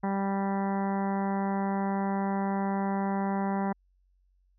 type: harmonic tone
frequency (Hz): 196.2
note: G3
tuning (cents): +2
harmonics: 1 / 2 / 3 / 4 / 5 / 6 / 7 / 8 / 9 / 10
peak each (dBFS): -28 / -37 / -39 / -34 / -37 / -47 / -46 / -49 / -48 / -48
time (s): 0.03-3.73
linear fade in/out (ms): 10
effects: added 46 Hz sine -64 dBFS peak until 4.58 s